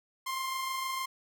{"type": "tone pair together", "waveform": "sawtooth", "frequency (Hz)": [1052.5, 1079], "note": ["C6", "C#6"], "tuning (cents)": [10, -47], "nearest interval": "unison", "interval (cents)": 43, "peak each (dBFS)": [-29, -39], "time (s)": [0.26, 1.06], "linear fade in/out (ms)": 10, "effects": []}